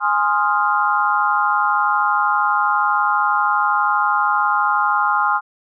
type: chord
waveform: sine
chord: F minor seventh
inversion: first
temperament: equal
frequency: 830.6 / 1046.5 / 1244.5 / 1396.9 Hz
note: Ab5 / C6 / Eb6 / F6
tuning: 0 / 0 / 0 / 0 cents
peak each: -20 dBFS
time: 0-5.41 s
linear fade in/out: 50 ms
effects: none